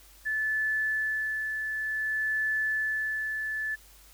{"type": "tone with tremolo", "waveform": "sine", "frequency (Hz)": 1740, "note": "A6", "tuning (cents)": -20, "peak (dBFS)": -25, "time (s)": [0.25, 3.76], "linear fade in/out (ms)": 20, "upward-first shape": "sine", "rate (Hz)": 0.55, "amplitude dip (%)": 40, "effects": ["added 50 Hz sine -56 dBFS peak until 4.13 s", "white hiss -56 dBFS RMS until 4.13 s"]}